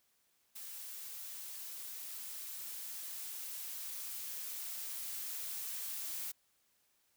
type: noise with level ramp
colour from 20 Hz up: blue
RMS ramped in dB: -47 to -41 dBFS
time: 0.55-6.32 s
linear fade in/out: 10 ms
effects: white hiss -75 dBFS RMS until 7.16 s